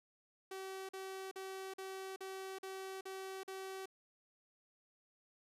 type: tone bursts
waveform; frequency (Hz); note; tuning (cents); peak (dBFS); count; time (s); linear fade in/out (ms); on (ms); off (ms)
sawtooth; 382.3; G4; -43; -40; 8; 0.51-3.858; 5; 380; 44
effects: resampled to 32000 Hz + 12-bit